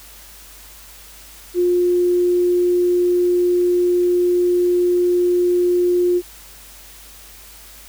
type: tone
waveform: sine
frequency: 354.9 Hz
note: F4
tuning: 28 cents sharp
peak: -13 dBFS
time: 1.54-6.22 s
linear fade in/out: 50 ms
effects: added 50 Hz sine -46 dBFS peak until 7.88 s + white hiss -42 dBFS RMS until 7.88 s